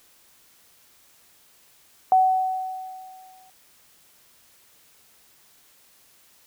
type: tone with exponential decay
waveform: sine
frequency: 751 Hz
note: F#5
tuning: 26 cents sharp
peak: -12 dBFS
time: 2.12-3.5 s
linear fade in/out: 1 ms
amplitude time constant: 300 ms
effects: white hiss -57 dBFS RMS until 6.46 s